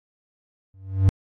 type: tone with exponential growth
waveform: triangle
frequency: 96 Hz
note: G2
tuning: 36 cents flat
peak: -8 dBFS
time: 0.74-1.09 s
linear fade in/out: 0 ms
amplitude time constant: 76 ms
effects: AAC 32 kbps